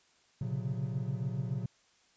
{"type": "tone cluster", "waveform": "triangle", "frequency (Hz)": [116.6, 132.8, 139.9, 181.7], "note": ["A#2", "C3", "C#3", "F#3"], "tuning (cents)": [1, 26, 16, -31], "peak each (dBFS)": [-35, -35, -36, -38], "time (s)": [0.41, 1.66], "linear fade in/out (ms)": 5, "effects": ["white hiss -67 dBFS RMS until 2.16 s", "resampled to 16000 Hz"]}